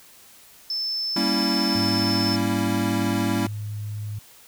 sine tone, 5274 Hz, E8, in tune, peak -24 dBFS, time 0.7-2.36 s, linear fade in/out 2 ms
square chord, G diminished seventh, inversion none, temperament equal, 196 / 233.1 / 277.2 / 329.6 Hz, G3 / Bb3 / Db4 / Fb4, 0 / 0 / 0 / 0 cents, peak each -28 dBFS, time 1.16-3.47 s, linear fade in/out 5 ms
sine tone with pitch glide, 103.83 to 105.1 Hz, G#2 to G#2, 0 to +21 cents, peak -28 dBFS, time 1.75-4.19 s, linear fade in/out 5 ms, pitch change +21 cents, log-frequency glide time 2.08-2.92 s
effects white hiss -50 dBFS RMS until 4.47 s

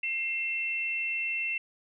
sine tone pair together, 2117 / 2690 Hz, C7 / E7, +20 / +34 cents, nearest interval major third, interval 414 cents, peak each -36 / -29 dBFS, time 0.03-1.58 s, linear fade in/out 5 ms, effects none

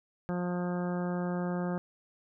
harmonic tone, 177.6 Hz, F3, 29 cents sharp, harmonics 1 / 2 / 3 / 4 / 5 / 6 / 7 / 8 / 9, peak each -31 / -38 / -39 / -43 / -45 / -51 / -46 / -52 / -48 dBFS, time 0.29-1.78 s, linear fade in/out 0 ms, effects none

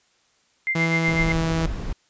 sine tone with tremolo, 2093 Hz, C7, in tune, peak -19 dBFS, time 0.67-1.32 s, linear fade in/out 0 ms, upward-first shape sine, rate 8 Hz, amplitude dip 80%
sawtooth tone with pitch glide, 164.81 to 163.2 Hz, E3 to E3, 0 to -17 cents, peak -17 dBFS, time 0.75-1.66 s, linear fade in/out 5 ms, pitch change -17 cents, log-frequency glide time 0.88-1.49 s
brown noise, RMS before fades -28 dBFS, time 1.08-1.93 s, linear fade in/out 5 ms
effects white hiss -63 dBFS RMS until 2.09 s + resampled to 16000 Hz

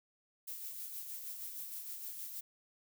violet noise with tremolo, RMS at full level -43 dBFS, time 0.47-2.41 s, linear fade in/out 10 ms, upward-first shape sine, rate 6.4 Hz, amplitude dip 40%, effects none

